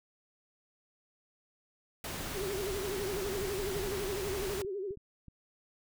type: noise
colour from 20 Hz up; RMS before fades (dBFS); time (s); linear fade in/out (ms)
pink; -39; 2.04-4.62; 2
type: tone with vibrato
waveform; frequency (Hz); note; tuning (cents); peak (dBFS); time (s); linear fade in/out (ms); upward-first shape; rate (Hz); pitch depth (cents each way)
sine; 392; G4; 0; -34; 2.33-4.96; 50; sine; 12; 110
type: clicks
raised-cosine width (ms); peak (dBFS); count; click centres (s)
5; -38; 9; 2.948 / 3.551 / 3.817 / 3.863 / 4.196 / 4.648 / 4.908 / 4.973 / 5.283
effects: none